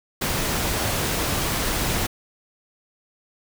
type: noise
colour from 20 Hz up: pink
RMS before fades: -24 dBFS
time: 0.21-2.07 s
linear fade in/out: 10 ms
effects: none